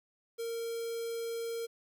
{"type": "tone with notch filter", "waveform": "square", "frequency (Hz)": 461.5, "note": "A#4", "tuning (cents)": -17, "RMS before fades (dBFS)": -37, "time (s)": [0.38, 1.67], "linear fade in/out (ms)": 20, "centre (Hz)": 1700, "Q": 0.89, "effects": ["11-bit"]}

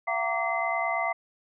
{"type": "tone cluster", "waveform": "sine", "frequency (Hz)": [680, 749, 923, 1154, 2054], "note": ["F5", "F#5", "A#5", "D6", "C7"], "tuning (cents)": [-46, 21, -17, -31, -33], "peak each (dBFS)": [-30, -33, -34, -32, -30], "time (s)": [0.07, 1.13], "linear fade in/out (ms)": 10, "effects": []}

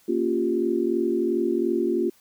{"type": "chord", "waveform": "sine", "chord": "G half-diminished seventh", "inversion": "first", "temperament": "equal", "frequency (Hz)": [233.1, 277.2, 349.2, 392], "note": ["Bb3", "Db4", "F4", "G4"], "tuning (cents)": [0, 0, 0, 0], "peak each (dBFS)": [-28, -29, -23, -28], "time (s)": [0.08, 2.1], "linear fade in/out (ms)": 10, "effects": ["white hiss -59 dBFS RMS until 2.2 s"]}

